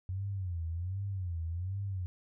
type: tone with vibrato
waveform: sine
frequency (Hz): 90.4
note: F#2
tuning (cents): -40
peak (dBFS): -33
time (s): 0.09-2.06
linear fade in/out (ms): 0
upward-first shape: sine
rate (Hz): 1.3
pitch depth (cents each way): 170
effects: none